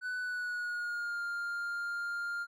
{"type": "tone with pitch glide", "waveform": "triangle", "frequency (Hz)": [1494, 1402], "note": ["F#6", "F6"], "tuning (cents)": [16, 6], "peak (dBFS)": -32, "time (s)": [0.01, 2.47], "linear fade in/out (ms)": 50, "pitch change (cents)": -110, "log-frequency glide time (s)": [0.19, 1.22], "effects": []}